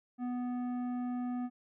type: tone with tanh clipping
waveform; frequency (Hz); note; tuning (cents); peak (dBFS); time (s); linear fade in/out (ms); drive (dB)
sine; 246.9; B3; 0; -35; 0.18-1.5; 50; 11
effects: none